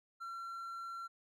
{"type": "tone", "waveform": "triangle", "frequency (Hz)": 1361, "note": "F6", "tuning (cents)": -45, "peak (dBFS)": -40, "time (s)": [0.2, 1.08], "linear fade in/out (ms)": 20, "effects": []}